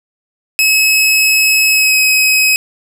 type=tone with pitch glide; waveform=sawtooth; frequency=2572 to 2542 Hz; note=E7 to D#7; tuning=-43 to +36 cents; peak=-5 dBFS; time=0.59-2.56 s; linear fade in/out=0 ms; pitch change=-21 cents; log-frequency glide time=1.71-1.96 s; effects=none